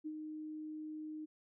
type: tone with ADSR envelope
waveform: sine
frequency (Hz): 308.7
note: D#4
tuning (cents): -14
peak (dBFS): -38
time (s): 0.04-1.26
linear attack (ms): 24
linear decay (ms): 58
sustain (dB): -4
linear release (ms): 18
effects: none